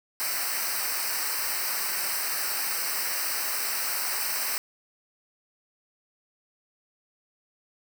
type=noise with comb filter; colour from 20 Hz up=white; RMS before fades=-29 dBFS; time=0.2-4.58 s; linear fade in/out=0 ms; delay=0.29 ms; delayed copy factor=-1; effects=none